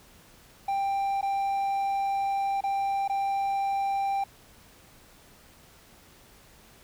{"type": "tone with dropouts", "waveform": "triangle", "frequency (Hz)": 789, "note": "G5", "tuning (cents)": 11, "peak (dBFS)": -23, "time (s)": [0.68, 4.24], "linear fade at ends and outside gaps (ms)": 5, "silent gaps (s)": [[1.212, 1.227], [2.608, 2.637], [3.079, 3.096]], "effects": ["pink hiss -55 dBFS RMS until 6.83 s"]}